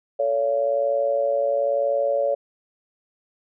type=tone with amplitude modulation; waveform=sine; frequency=565 Hz; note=C#5; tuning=33 cents sharp; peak=-15 dBFS; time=0.19-2.35 s; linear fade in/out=10 ms; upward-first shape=sine; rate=121 Hz; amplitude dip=80%; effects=none